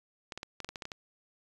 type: clicks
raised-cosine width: 0.2 ms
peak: -22 dBFS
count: 10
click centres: 0.322 / 0.376 / 0.431 / 0.603 / 0.646 / 0.69 / 0.758 / 0.822 / 0.854 / 0.918 s
effects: resampled to 24000 Hz